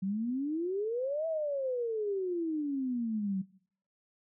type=exponential two-way sweep; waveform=sine; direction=up then down; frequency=185 to 659.3 to 185 Hz; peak=-30 dBFS; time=0.02-3.42 s; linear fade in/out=10 ms; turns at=1.27 s; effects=noise-tail reverb RT60 0.6 s tail -20 dB re dry